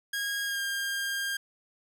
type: tone with pitch glide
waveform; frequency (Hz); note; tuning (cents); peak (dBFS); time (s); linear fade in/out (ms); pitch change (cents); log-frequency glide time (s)
sawtooth; 1635 to 1606.9; G#6 to G6; -28 to +42; -26; 0.13-1.37; 5; -30; 0.45-0.6
effects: none